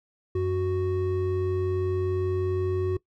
triangle tone pair together, 92.64 / 370 Hz, F#2 / F#4, +3 / 0 cents, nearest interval 2 octaves, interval 2397 cents, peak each -26 / -23 dBFS, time 0.35-2.97 s, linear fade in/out 5 ms, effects noise-tail reverb RT60 0.1 s tail -20 dB re dry

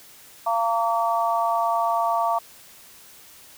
harmonic tone, 229.1 Hz, A#3, 30 cents flat, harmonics 3 / 4 / 5, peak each -23 / -24 / -25 dBFS, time 0.46-2.39 s, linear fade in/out 10 ms, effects white hiss -48 dBFS RMS until 3.57 s

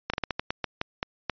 slowing click train, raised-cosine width 0.3 ms, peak -11 dBFS, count 11, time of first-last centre 0.1-1.297 s, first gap 36 ms, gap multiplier 1.25, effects resampled to 11025 Hz

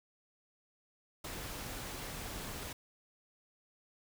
pink noise, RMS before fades -43 dBFS, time 1.24-2.73 s, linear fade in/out 5 ms, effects none

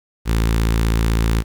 sawtooth tone with notch filter, 55.9 Hz, A1, 28 cents sharp, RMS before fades -17 dBFS, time 0.25-1.44 s, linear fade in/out 50 ms, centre 650 Hz, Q 1.5, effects 8-bit

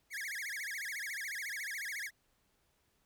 45% pulse tone with vibrato, 1914 Hz, A#6, 45 cents sharp, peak -38 dBFS, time 0.1-2.11 s, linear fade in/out 50 ms, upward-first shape sine, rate 14 Hz, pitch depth 290 cents each way, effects pink hiss -75 dBFS RMS until 3.05 s

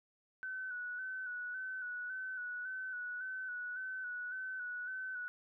sine tone with vibrato, 1496 Hz, F#6, 19 cents sharp, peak -39 dBFS, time 0.43-5.28 s, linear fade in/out 0 ms, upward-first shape square, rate 1.8 Hz, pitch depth 31 cents each way, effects none

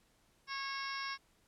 harmonic tone, 547 Hz, C#5, 23 cents flat, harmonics 2 / 3 / 4 / 5 / 6 / 7 / 8 / 9 / 10, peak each -42 / -44 / -45 / -51 / -54 / -51 / -56 / -51 / -46 dBFS, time 0.47-1.18 s, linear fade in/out 50 ms, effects pink hiss -71 dBFS RMS until 1.47 s + low-pass 12000 Hz 12 dB/octave

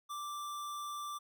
square tone, 1174.7 Hz, D6, in tune, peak -40 dBFS, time 0.09-1.19 s, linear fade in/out 20 ms, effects none

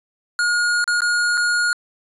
square tone with dropouts, 1434 Hz, F6, 45 cents sharp, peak -17 dBFS, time 0.39-1.73 s, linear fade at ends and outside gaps 1 ms, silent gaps 0.842-0.877 / 1.006-1.019 / 1.373-1.376 s, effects resampled to 24000 Hz

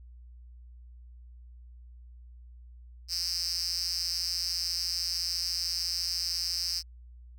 5% pulse tone with high-pass filter, 173.9 Hz, F3, 7 cents flat, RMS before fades -32 dBFS, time 3.08-6.83 s, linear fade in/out 50 ms, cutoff 5100 Hz, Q 8.4, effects added 60 Hz sine -47 dBFS peak until 7.38 s

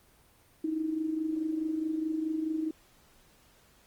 sine tone with amplitude modulation, 315.8 Hz, D#4, 26 cents sharp, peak -26 dBFS, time 0.64-2.71 s, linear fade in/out 5 ms, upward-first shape sine, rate 24.7 Hz, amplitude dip 60%, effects pink hiss -62 dBFS RMS until 3.86 s + Opus 24 kbps

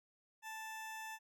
20% pulse tone, 880 Hz, A5, in tune, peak -40 dBFS, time 0.42-1.19 s, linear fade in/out 50 ms, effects none

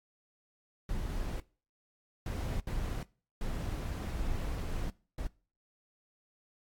brown noise bursts at uneven times, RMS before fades -35 dBFS, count 5, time 0.89-1.4 / 2.26-2.6 / 2.67-3.03 / 3.41-4.9 / 5.18-5.27 s, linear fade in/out 2 ms, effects noise-tail reverb RT60 0.4 s tail -22 dB re dry + AAC 64 kbps

